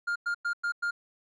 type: tone bursts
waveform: triangle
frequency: 1407 Hz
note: F6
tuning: 12 cents sharp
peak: -25 dBFS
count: 5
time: 0.07-0.91 s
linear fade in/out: 10 ms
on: 88 ms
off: 100 ms
effects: resampled to 22050 Hz